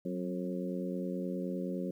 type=harmonic tone with a mistuned harmonic; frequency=89.6 Hz; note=F2; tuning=45 cents sharp; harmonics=2 / 3 / 4 / 5 / 6; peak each=-36 / -40 / -41 / -44 / -42 dBFS; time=0.05-1.91 s; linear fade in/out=5 ms; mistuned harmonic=2; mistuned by=+54 cents; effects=11-bit